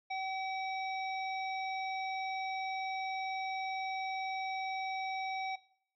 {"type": "harmonic tone with a mistuned harmonic", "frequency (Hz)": 763, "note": "G5", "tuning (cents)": -47, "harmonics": [1, 3, 5, 7], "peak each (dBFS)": [-36, -40, -49, -53], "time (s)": [0.1, 5.56], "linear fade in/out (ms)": 10, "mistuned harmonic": 7, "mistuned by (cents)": 70, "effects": ["noise-tail reverb RT60 0.6 s tail -19 dB re dry"]}